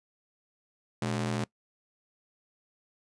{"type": "ring-modulated tone", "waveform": "sawtooth", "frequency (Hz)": 164.81, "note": "E3", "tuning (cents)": 0, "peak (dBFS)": -22, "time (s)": [1.02, 1.44], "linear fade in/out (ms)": 0, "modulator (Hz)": 45, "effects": ["noise-tail reverb RT60 0.1 s tail -22 dB re dry", "resampled to 22050 Hz"]}